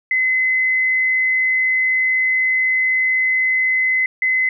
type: tone pair in turn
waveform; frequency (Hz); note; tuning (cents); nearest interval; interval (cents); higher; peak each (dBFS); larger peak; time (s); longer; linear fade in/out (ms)
sine; 2039 / 2039; C7 / C7; -45 / -45; unison; 0; neither; -14; neither; 0.11-4.06 / 4.22-4.49; first; 2
effects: none